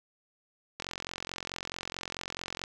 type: click train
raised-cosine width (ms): 0.2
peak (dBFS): -18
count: 83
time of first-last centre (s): 0.8-2.639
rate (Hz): 44.6
effects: none